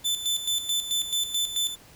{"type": "tone with tremolo", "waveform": "sawtooth", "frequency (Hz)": 3520, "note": "A7", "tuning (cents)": 0, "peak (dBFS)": -20, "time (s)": [0.04, 1.76], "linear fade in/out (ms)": 20, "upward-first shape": "square", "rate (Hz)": 4.6, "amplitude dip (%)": 65, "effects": ["pink hiss -52 dBFS RMS until 1.95 s"]}